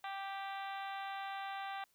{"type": "harmonic tone", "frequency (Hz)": 392, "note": "G4", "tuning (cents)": 0, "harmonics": [2, 3, 4, 5, 6, 7, 8, 9, 10], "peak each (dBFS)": [-42, -48, -49, -52, -55, -56, -58, -56, -59], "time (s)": [0.04, 1.84], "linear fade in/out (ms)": 2, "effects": ["white hiss -74 dBFS RMS until 1.94 s"]}